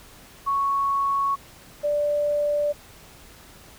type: tone pair in turn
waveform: sine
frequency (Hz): 1108.7 / 587.3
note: C#6 / D5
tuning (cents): 0 / 0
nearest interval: major seventh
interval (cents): 1100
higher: first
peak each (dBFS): -20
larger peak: neither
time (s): 0.46-1.36 / 1.83-2.73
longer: neither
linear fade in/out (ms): 20
effects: pink hiss -48 dBFS RMS until 3.78 s